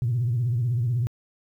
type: tone with vibrato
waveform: sine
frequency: 119.9 Hz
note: A#2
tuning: 49 cents sharp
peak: -20 dBFS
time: 0.02-1.07 s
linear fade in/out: 0 ms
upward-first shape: sine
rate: 16 Hz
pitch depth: 130 cents each way
effects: tanh soft clip ceiling -17 dBFS + 10-bit